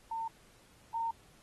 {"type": "tone pair in turn", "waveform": "sine", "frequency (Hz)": [905, 915], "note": ["A5", "A#5"], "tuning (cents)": [48, -32], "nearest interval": "unison", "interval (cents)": 20, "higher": "second", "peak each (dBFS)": [-34, -31], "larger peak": "second", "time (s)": [[0.11, 0.28], [0.94, 1.11]], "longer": "neither", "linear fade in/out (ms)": 5, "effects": ["pink hiss -63 dBFS RMS until 1.42 s", "AAC 32 kbps"]}